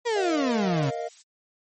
35% pulse exponential sweep, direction down, 490.5 to 130 Hz, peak -21 dBFS, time 0.05-0.91 s, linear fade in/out 20 ms
triangle chord, Bb suspended fourth, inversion none, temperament equal, 466.2 / 622.3 / 698.5 Hz, Bb4 / Eb5 / F5, 0 / 0 / 0 cents, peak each -31 dBFS, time 0.15-1.09 s, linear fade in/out 20 ms
violet noise, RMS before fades -40 dBFS, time 0.3-1.23 s, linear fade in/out 20 ms
effects low-pass 8000 Hz 12 dB/octave + MP3 32 kbps

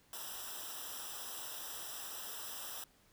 white noise with comb filter, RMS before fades -45 dBFS, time 0.13-2.84 s, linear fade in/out 2 ms, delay 0.45 ms, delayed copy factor -1, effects pink hiss -68 dBFS RMS until 3.12 s

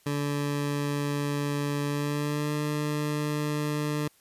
20% pulse tone with pitch glide, 144.3 to 149.13 Hz, D3 to D3, -30 to +27 cents, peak -22 dBFS, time 0.06-4.08 s, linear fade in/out 5 ms, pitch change +57 cents, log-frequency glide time 1.87-2.54 s, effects white hiss -62 dBFS RMS until 4.2 s + resampled to 32000 Hz

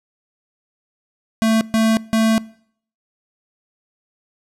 square tone bursts at uneven times, 222.5 Hz, A3, 20 cents sharp, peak -14 dBFS, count 3, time 1.42-1.61 / 1.74-1.97 / 2.13-2.38 s, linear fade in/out 0 ms, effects noise-tail reverb RT60 0.6 s tail -22 dB re dry + low-pass 12000 Hz 12 dB/octave

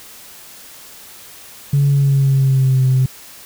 sine tone with pitch glide, 141.1 to 130.14 Hz, C#3 to C3, +31 to -9 cents, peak -9 dBFS, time 1.73-3.06 s, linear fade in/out 5 ms, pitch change -140 cents, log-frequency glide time 1.87-2.84 s, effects tanh soft clip ceiling -7 dBFS + white hiss -39 dBFS RMS until 3.45 s

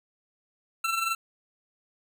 25% pulse tone with amplitude modulation, 1343 Hz, E6, 32 cents sharp, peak -20 dBFS, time 0.84-1.15 s, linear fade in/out 5 ms, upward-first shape sine, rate 22.5 Hz, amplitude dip 55%, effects none

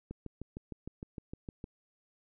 click train, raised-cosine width 3 ms, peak -28 dBFS, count 11, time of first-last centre 0.11-1.641 s, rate 6.53 Hz, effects none

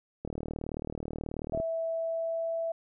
click train, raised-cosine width 2 ms, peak -22 dBFS, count 53, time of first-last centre 0.25-1.601 s, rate 38.5 Hz
sine tone with pitch glide, 656 to 660.9 Hz, E5 to E5, -9 to +4 cents, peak -29 dBFS, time 1.53-2.72 s, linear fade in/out 5 ms, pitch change +13 cents, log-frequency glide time 1.84-2.54 s
effects none

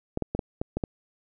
clicks, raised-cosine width 2 ms, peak -14 dBFS, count 7, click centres 0.174 / 0.223 / 0.35 / 0.392 / 0.615 / 0.77 / 0.838 s, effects none

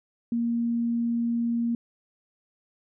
sine tone, 234.3 Hz, A#3, 9 cents sharp, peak -23 dBFS, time 0.32-1.75 s, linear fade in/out 2 ms, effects none

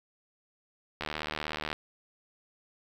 click train, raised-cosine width 0.3 ms, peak -17 dBFS, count 56, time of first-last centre 1.01-1.729 s, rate 76.5 Hz, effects 8-bit

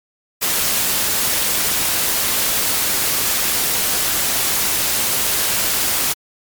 white noise, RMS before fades -18 dBFS, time 0.41-6.14 s, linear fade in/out 20 ms, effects MP3 96 kbps

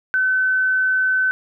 sine tone, 1520 Hz, F#6, 46 cents sharp, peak -15 dBFS, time 0.14-1.31 s, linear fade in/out 0 ms, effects none

